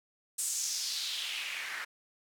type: noise with band-pass filter sweep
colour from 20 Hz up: white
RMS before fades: -36 dBFS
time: 0.38-1.85 s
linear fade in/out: 10 ms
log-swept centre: 8400 to 1600 Hz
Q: 2.9
effects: none